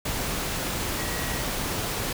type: tone in noise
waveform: sine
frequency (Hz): 1913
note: A#6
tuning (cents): +44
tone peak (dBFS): -38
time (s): 0.98-1.42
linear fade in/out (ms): 5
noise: pink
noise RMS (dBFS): -29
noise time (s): 0.05-2.13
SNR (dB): -12
effects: none